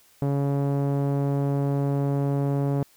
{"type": "tone with low-pass filter", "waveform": "sawtooth", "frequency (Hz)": 140.3, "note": "C#3", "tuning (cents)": 21, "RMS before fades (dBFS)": -24, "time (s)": [0.22, 2.83], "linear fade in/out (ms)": 0, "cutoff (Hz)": 660, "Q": 0.9, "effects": ["white hiss -58 dBFS RMS until 2.96 s"]}